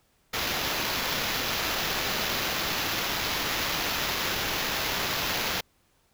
violet noise with sample-and-hold, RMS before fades -29 dBFS, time 0.33-5.61 s, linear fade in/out 10 ms, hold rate 8820 Hz, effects pink hiss -67 dBFS RMS until 6.13 s

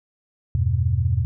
sine chord, E minor, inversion none, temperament equal, 82.41 / 98 / 123.47 Hz, E2 / G2 / B2, 0 / 0 / 0 cents, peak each -22 dBFS, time 0.55-1.25 s, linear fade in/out 0 ms, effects none

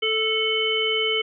harmonic tone with a mistuned harmonic, 440 Hz, A4, in tune, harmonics 1 / 3 / 5 / 7, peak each -25 / -33 / -26 / -23 dBFS, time 0.02-1.22 s, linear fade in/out 10 ms, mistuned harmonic 7, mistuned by -22 cents, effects none

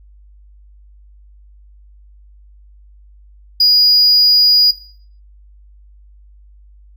triangle tone, 4900 Hz, D#8, 27 cents flat, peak -7 dBFS, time 3.6-4.71 s, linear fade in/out 5 ms, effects noise-tail reverb RT60 0.5 s tail -17 dB re dry + added 50 Hz sine -41 dBFS peak until 6.96 s

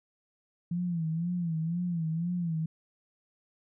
sine tone with vibrato, 168.5 Hz, E3, 38 cents sharp, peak -28 dBFS, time 0.71-2.66 s, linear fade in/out 5 ms, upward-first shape sine, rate 2 Hz, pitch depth 100 cents each way, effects none

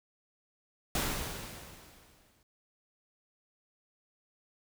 pink noise with exponential decay, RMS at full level -30 dBFS, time 0.95-2.43 s, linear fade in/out 2 ms, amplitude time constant 320 ms, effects none

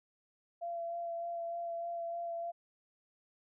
sine tone with vibrato, 681 Hz, F5, 44 cents flat, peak -36 dBFS, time 0.61-2.52 s, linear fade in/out 20 ms, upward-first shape sine, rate 3.3 Hz, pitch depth 15 cents each way, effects none

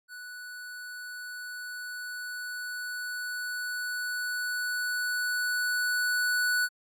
square tone with level ramp, 1480 Hz, F#6, in tune, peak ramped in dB -41 to -24 dBFS, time 0.08-6.69 s, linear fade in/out 50 ms, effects MP3 64 kbps

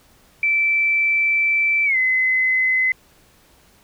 sine tone with pitch glide, 2328 to 2038 Hz, D7 to C7, -16 to -46 cents, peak -15 dBFS, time 0.43-2.92 s, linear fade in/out 2 ms, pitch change -230 cents, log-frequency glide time 1.85-1.97 s, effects pink hiss -54 dBFS RMS until 3.83 s

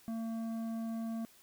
sine tone with tanh clipping, 226.3 Hz, A3, 49 cents sharp, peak -37 dBFS, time 0.08-1.25 s, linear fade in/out 0 ms, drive 10 dB, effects white hiss -62 dBFS RMS until 1.42 s

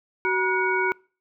sine tone cluster, 375.4 / 960 / 1458 / 2240 Hz, F#4 / B5 / F#6 / C#7, +25 / -49 / -26 / +18 cents, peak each -25 / -26 / -26 / -27 dBFS, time 0.25-0.92 s, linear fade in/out 0 ms, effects noise-tail reverb RT60 0.4 s tail -25 dB re dry

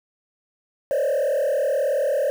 sine tone with frequency modulation, 564 Hz, C#5, 30 cents sharp, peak -16 dBFS, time 0.91-2.3 s, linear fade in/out 0 ms, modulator 38.5 Hz, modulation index 1.4, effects tanh soft clip ceiling -18 dBFS + 7-bit

